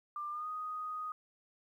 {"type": "tone with pitch glide", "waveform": "sine", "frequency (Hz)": [1190, 1245.6], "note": ["D6", "D#6"], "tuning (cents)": [22, 2], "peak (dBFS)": -37, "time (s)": [0.16, 1.12], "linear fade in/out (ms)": 2, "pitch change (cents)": 80, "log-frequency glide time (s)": [0.3, 0.48], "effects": ["12-bit"]}